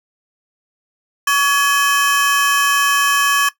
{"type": "ring-modulated tone", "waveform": "35% pulse", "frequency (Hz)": 1412, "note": "F6", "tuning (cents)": 19, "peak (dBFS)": -7, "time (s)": [1.27, 3.49], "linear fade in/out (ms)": 5, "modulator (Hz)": 279, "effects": ["noise-tail reverb RT60 0.1 s tail -17 dB re dry"]}